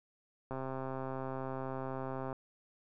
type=click train; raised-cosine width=1 ms; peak=-26 dBFS; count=241; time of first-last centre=0.51-2.328 s; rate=132 Hz; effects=none